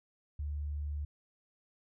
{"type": "tone", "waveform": "sine", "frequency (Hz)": 73.42, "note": "D2", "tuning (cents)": 0, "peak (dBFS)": -34, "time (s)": [0.39, 1.05], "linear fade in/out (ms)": 5, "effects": []}